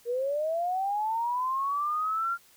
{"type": "linear sweep", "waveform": "sine", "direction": "up", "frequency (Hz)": [463.8, 1396.9], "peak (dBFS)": -26, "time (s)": [0.05, 2.38], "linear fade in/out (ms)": 50, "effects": ["white hiss -59 dBFS RMS until 2.56 s"]}